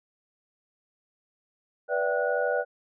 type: tone cluster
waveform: sine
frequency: 491.1 / 583 / 665 / 768 / 1461 Hz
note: B4 / D5 / E5 / G5 / F#6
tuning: -10 / -13 / +15 / -36 / -22 cents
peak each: -28 / -28 / -33 / -33 / -31 dBFS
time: 1.88-2.65 s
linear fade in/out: 50 ms
effects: none